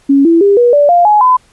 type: tone with pitch steps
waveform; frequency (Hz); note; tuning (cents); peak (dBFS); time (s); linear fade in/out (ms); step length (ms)
sine; 277.2 / 333.5 / 401.2 / 482.6 / 580.6 / 698.5 / 840.3 / 1010.9; C#4 / E4 / G4 / B4 / D5 / F5 / G#5 / B5; 0 / +20 / +40 / -40 / -20 / 0 / +20 / +40; -4; 0.09-1.37; 10; 160
effects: pink hiss -49 dBFS RMS until 1.52 s + resampled to 24000 Hz